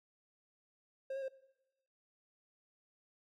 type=tone with pitch steps; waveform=triangle; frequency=534 / 544 / 530 Hz; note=C5 / C#5 / C5; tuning=+35 / -33 / +22 cents; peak=-35 dBFS; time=1.1-1.283 s; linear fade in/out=5 ms; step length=61 ms; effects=noise-tail reverb RT60 0.9 s tail -19 dB re dry + MP3 64 kbps